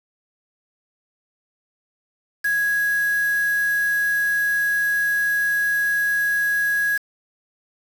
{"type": "tone with quantisation", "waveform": "sine", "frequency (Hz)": 1661.2, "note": "G#6", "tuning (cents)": 0, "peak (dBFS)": -18, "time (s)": [2.44, 6.98], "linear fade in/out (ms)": 10, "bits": 5, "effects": []}